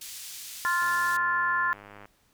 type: band-pass noise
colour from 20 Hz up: pink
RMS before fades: -41 dBFS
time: 0.01-1.17 s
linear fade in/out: 5 ms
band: 4100 to 16000 Hz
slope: 12 dB/octave
type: chord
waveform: sine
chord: F major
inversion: second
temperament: equal with one note detuned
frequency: 1046.5 / 1396.9 / 1742.8 Hz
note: C6 / F6 / A6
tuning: 0 / 0 / -17 cents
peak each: -27 / -29 / -27 dBFS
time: 0.65-1.73 s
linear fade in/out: 0 ms
type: click train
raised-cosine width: 0.5 ms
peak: -31 dBFS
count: 127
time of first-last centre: 0.82-2.055 s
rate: 102 Hz
effects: pink hiss -66 dBFS RMS until 2.33 s